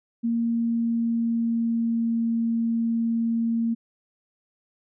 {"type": "tone with pitch glide", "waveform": "sine", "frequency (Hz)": [232.1, 229.8], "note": ["A#3", "A#3"], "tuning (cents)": [-7, -25], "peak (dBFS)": -21, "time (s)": [0.23, 3.75], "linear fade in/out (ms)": 20, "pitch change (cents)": -18, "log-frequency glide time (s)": [0.38, 2.33], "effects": []}